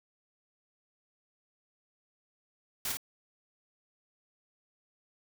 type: noise with echo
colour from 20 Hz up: white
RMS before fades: -34 dBFS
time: 2.85-2.92 s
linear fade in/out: 2 ms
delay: 51 ms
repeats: 1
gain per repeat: -3 dB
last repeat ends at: 2.971 s
effects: none